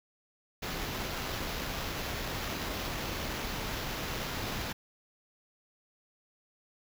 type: noise with sample-and-hold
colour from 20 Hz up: pink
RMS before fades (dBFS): -36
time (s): 0.62-4.73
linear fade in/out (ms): 10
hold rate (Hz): 8820
effects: none